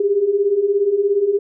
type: beating tone pair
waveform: sine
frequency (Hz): 389.2 / 406.2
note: G4 / G#4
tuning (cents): -12 / -38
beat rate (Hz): 17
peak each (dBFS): -20 / -15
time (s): 0-1.39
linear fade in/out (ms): 5
effects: none